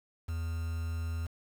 triangle tone with quantisation, 82.41 Hz, E2, in tune, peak -30 dBFS, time 0.28-1.27 s, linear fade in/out 10 ms, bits 8, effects none

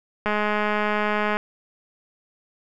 click train, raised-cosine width 0.5 ms, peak -9 dBFS, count 234, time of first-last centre 0.26-1.37 s, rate 210 Hz, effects none

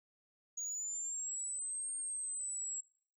sine exponential two-way sweep, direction up then down, 6690 to 8620 to 7600 Hz, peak -36 dBFS, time 0.57-2.81 s, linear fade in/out 10 ms, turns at 1.94 s, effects noise-tail reverb RT60 0.5 s tail -24 dB re dry + tanh soft clip ceiling -35 dBFS

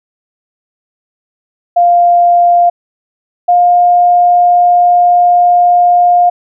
sine tone pair in turn, 698.5 / 707.4 Hz, F5 / F5, 0 / +22 cents, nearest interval unison, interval 22 cents, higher second, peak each -4 dBFS, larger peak neither, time 1.76-2.7 / 3.48-6.3 s, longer second, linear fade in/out 10 ms, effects none

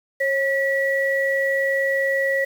sine tone pair together, 544 / 1938.6 Hz, C#5 / B6, -33 / -33 cents, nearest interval octave + minor seventh, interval 2200 cents, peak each -21 dBFS, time 0.2-2.45 s, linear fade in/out 10 ms, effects 7-bit

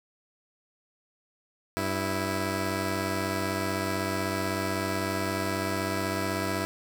10% pulse tone pair together, 96.1 / 328.5 Hz, G2 / E4, -34 / -6 cents, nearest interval octave + major sixth, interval 2128 cents, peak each -22 dBFS, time 1.77-6.65 s, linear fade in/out 0 ms, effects none

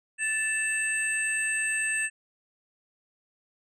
sine tone cluster, 1756 / 2649 / 8200 Hz, A6 / E7 / C9, -4 / +8 / -36 cents, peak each -28 / -29 / -31 dBFS, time 0.18-2.1 s, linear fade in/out 50 ms, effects tanh soft clip ceiling -17 dBFS

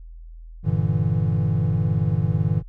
triangle chord, E half-diminished seventh, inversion first, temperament equal, 98 / 116.54 / 146.83 / 164.81 Hz, G2 / Bb2 / D3 / E3, 0 / 0 / 0 / 0 cents, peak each -22 dBFS, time 0.63-2.63 s, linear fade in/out 50 ms, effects added 41 Hz sine -37 dBFS peak until 2.68 s

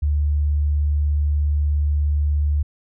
sine tone, 73.6 Hz, D2, 4 cents sharp, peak -16 dBFS, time 0.02-2.63 s, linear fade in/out 10 ms, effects none

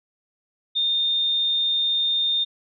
sine tone, 3638 Hz, A#7, 43 cents flat, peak -19 dBFS, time 0.75-2.45 s, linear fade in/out 20 ms, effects none

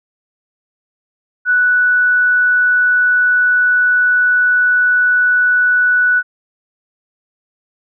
sine tone, 1480 Hz, F#6, in tune, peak -9 dBFS, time 1.45-6.23 s, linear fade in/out 50 ms, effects none

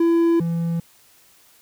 triangle tone pair in turn, 335.6 / 167.8 Hz, E4 / E3, +31 / +31 cents, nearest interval octave, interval 1200 cents, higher first, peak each -12 / -18 dBFS, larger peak first, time 0-0.4 / 0.4-0.8 s, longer neither, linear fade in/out 5 ms, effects white hiss -54 dBFS RMS until 1.61 s

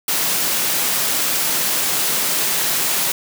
white high-pass noise, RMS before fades -19 dBFS, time 0.08-3.12 s, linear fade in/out 2 ms, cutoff 120 Hz, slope 96 dB/octave, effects none

